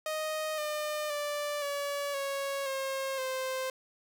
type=tone with pitch steps; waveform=sawtooth; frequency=622.3 / 604.2 / 586.7 / 569.7 / 553.1 / 537.1 / 521.5 Hz; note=D#5 / D5 / D5 / C#5 / C#5 / C5 / C5; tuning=0 / +49 / -2 / +47 / -4 / +45 / -6 cents; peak=-28 dBFS; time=0.06-3.7 s; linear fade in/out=2 ms; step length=520 ms; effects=10-bit